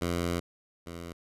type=tone pair in turn; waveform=10% pulse; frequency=86.4 / 85.31 Hz; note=F2 / F2; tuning=-18 / -40 cents; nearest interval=unison; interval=22 cents; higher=first; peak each=-20 / -31 dBFS; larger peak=first; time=0.01-0.4 / 0.86-1.13 s; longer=first; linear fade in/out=10 ms; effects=resampled to 32000 Hz